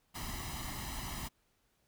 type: noise with comb filter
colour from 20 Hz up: pink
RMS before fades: -41 dBFS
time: 0.14-1.29 s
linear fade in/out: 20 ms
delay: 1 ms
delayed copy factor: +0.75
effects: pink hiss -75 dBFS RMS until 1.87 s